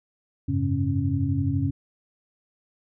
sine tone cluster, 91.4 / 103.4 / 136.5 / 275.2 Hz, F#2 / G#2 / C#3 / C#4, -21 / -7 / -26 / -12 cents, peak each -27 dBFS, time 0.48-1.71 s, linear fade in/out 10 ms, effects none

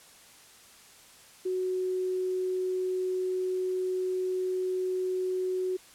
sine tone, 370.1 Hz, F#4, in tune, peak -27 dBFS, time 1.45-5.77 s, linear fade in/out 10 ms, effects white hiss -54 dBFS RMS until 5.94 s + low-pass 11000 Hz 12 dB/octave

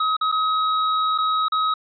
square tone with dropouts, 1271 Hz, D#6, 36 cents sharp, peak -19 dBFS, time 0-1.74 s, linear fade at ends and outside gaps 5 ms, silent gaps 0.167-0.211 / 0.317-0.323 / 1.179-1.184 / 1.484-1.52 s, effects resampled to 11025 Hz

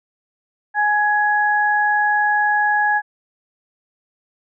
sine tone pair together, 836 / 1672 Hz, G#5 / G#6, +11 / +11 cents, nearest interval octave, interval 1200 cents, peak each -17 dBFS, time 0.74-3.02 s, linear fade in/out 50 ms, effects none

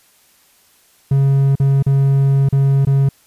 triangle tone with dropouts, 137.4 Hz, C#3, 15 cents flat, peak -8 dBFS, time 1.11-3.09 s, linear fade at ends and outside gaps 5 ms, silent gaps 1.555-1.599 / 1.826-1.864 / 2.489-2.525 / 2.851-2.869 s, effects white hiss -53 dBFS RMS until 3.26 s + resampled to 32000 Hz

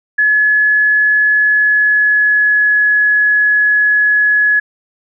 sine tone with pitch glide, 1703 to 1692.2 Hz, G#6 to G#6, +43 to +32 cents, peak -8 dBFS, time 0.18-4.6 s, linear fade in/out 10 ms, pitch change -11 cents, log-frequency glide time 1.33-2.79 s, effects none

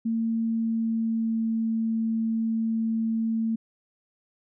sine tone with pitch glide, 226.7 to 224.7 Hz, A#3 to A3, -48 to +37 cents, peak -23 dBFS, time 0.05-3.56 s, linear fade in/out 10 ms, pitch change -15 cents, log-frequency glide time 0.43-1.56 s, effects none

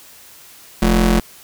30% pulse ring-modulated tone, 130.81 Hz, C3, in tune, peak -6 dBFS, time 0.82-1.2 s, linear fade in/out 5 ms, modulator 86.8 Hz, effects white hiss -43 dBFS RMS until 1.43 s

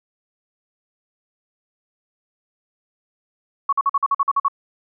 sine tone bursts, 1114 Hz, C#6, 8 cents sharp, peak -14 dBFS, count 10, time 3.69-4.483 s, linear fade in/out 5 ms, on 37 ms, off 47 ms, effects none

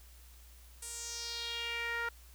sawtooth tone with band-pass filter sweep, 468.3 Hz, A#4, 8 cents sharp, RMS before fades -39 dBFS, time 0.82-2.09 s, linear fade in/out 5 ms, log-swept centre 9300 to 1500 Hz, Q 3.1, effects added 60 Hz sine -54 dBFS peak until 2.34 s + white hiss -61 dBFS RMS until 2.34 s

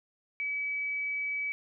sine tone, 2286 Hz, D7, 47 cents flat, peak -30 dBFS, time 0.4-1.52 s, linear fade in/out 0 ms, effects none

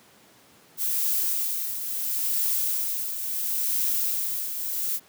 violet noise with tremolo, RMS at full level -24 dBFS, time 0.77-5 s, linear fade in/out 50 ms, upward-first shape triangle, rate 0.73 Hz, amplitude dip 60%, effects pink hiss -55 dBFS RMS until 5.08 s + high-pass 150 Hz 12 dB/octave

